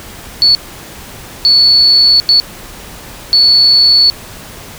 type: tone bursts at uneven times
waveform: sine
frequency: 4435 Hz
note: C#8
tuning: in tune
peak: -4 dBFS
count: 4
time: 0.42-0.55 / 1.45-2.2 / 2.29-2.4 / 3.33-4.1 s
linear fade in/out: 0 ms
effects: pink hiss -31 dBFS RMS until 4.78 s